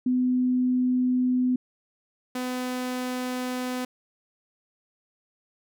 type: tone pair in turn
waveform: sine / sawtooth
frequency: 251.9 / 251.9 Hz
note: B3 / B3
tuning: +34 / +34 cents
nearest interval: unison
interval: 0 cents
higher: neither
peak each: -20 / -24 dBFS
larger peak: first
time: 0.06-1.56 / 2.35-3.85 s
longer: neither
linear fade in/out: 5 ms
effects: none